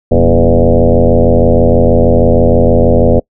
sine tone with frequency modulation, 241.4 Hz, B3, 39 cents flat, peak -4 dBFS, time 0.11-3.2 s, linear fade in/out 10 ms, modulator 86.3 Hz, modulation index 4.3, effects noise-tail reverb RT60 0.1 s tail -26 dB re dry

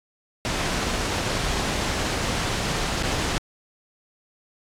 pink noise with dropouts, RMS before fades -25 dBFS, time 0.45-3.38 s, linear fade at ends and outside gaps 0 ms, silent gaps 3.026-3.033 s, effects low-pass 7000 Hz 12 dB/octave + AAC 64 kbps

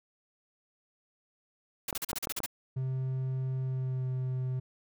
white noise bursts, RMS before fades -34 dBFS, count 9, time 1.88-2.462 s, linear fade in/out 5 ms, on 30 ms, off 39 ms
clicks, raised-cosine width 1 ms, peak -20 dBFS, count 4, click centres 1.928 / 2.131 / 2.272 / 2.403 s
triangle tone with pitch glide, 130.81 to 128.71 Hz, C3 to C3, 0 to -28 cents, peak -28 dBFS, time 2.76-4.6 s, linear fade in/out 10 ms, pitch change -28 cents, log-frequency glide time 3.62-4.11 s
effects none

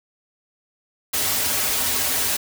white noise with comb filter, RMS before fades -22 dBFS, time 1.13-2.37 s, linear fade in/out 10 ms, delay 5.8 ms, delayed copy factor -0.8, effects none

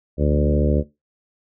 harmonic tone with a mistuned harmonic, 73.42 Hz, D2, in tune, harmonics 1 / 2 / 3 / 4 / 5 / 6 / 7 / 8, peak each -19 / -22 / -24 / -25 / -26 / -27 / -27 / -28 dBFS, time 0.17-0.84 s, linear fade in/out 50 ms, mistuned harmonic 2, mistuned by +17 cents, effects noise-tail reverb RT60 0.2 s tail -17 dB re dry

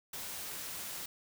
white noise, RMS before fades -42 dBFS, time 0.13-1.06 s, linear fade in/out 5 ms, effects none

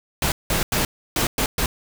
pink noise bursts at uneven times, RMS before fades -21 dBFS, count 6, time 0.22-0.32 / 0.5-0.63 / 0.72-0.85 / 1.16-1.27 / 1.38-1.46 / 1.58-1.66 s, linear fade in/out 2 ms, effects none

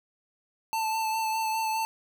square tone with vibrato, 884 Hz, A5, 8 cents sharp, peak -27 dBFS, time 0.73-1.85 s, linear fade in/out 0 ms, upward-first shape sine, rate 4.9 Hz, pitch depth 20 cents each way, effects none

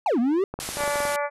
triangle exponential two-way sweep, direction down then up, 932.3 to 225.2 to 407.4 Hz, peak -17 dBFS, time 0.06-0.44 s, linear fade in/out 2 ms, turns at 0.19 s
clicks, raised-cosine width 1 ms, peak -18 dBFS, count 10, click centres 0.54 / 0.59 / 0.69 / 0.771 / 0.806 / 0.836 / 0.878 / 0.957 / 1.004 / 1.053 s
white low-pass noise, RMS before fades -34 dBFS, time 0.6-1.16 s, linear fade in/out 0 ms, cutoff 12000 Hz, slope 96 dB/octave
harmonic tone, 289.3 Hz, D4, 26 cents flat, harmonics 2 / 3 / 4 / 5 / 6 / 7 / 8, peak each -26 / -30 / -32 / -34 / -36 / -37 / -38 dBFS, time 0.76-1.3 s, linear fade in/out 50 ms
effects none

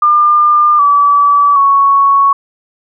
sine tone with pitch steps, 1201 / 1150 / 1111 Hz, D6 / D6 / C#6, +38 / -37 / +4 cents, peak -5 dBFS, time 0.02-2.33 s, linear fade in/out 5 ms, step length 770 ms, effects none

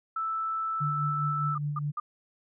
sine tone, 1318.5 Hz, E6, in tune, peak -28 dBFS, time 0.16-1.55 s, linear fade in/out 5 ms
sine tone with tremolo, 146.83 Hz, D3, in tune, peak -27 dBFS, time 0.8-1.92 s, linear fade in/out 20 ms, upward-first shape sine, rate 4.9 Hz, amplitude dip 45%
sine tone bursts, 1212 Hz, D#6, 46 cents flat, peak -29 dBFS, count 3, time 1.55-2 s, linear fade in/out 5 ms, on 30 ms, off 180 ms
effects none

